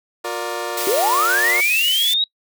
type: chord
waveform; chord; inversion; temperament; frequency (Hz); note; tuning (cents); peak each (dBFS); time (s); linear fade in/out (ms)
20% pulse; Bb major; second; equal with one note detuned; 357.8 / 466.2 / 587.3; F4 / Bb4 / D5; +42 / 0 / 0; -23; 0.24-1.61; 10
type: high-pass noise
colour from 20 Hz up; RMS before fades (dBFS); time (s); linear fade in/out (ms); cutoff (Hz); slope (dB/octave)
white; -25; 0.77-2.14; 5; 1800; 96
type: linear sweep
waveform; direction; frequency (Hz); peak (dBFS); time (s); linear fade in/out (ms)
sine; up; 345.2 to 3857; -15; 0.87-2.24; 2
effects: noise-tail reverb RT60 0.1 s tail -24 dB re dry